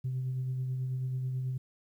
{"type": "tone with tremolo", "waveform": "sine", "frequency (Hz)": 129.1, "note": "C3", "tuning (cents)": -23, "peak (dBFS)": -28, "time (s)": [0.04, 1.58], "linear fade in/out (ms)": 10, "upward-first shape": "sine", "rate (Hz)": 9.2, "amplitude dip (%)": 30, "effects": ["tanh soft clip ceiling -27 dBFS", "11-bit"]}